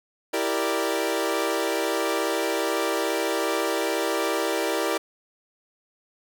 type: chord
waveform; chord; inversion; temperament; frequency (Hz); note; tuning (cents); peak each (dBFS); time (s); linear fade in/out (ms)
sawtooth; E half-diminished seventh; none; equal; 329.6 / 392 / 466.2 / 587.3; E4 / G4 / Bb4 / D5; 0 / 0 / 0 / 0; -25; 0.33-4.98; 10
effects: none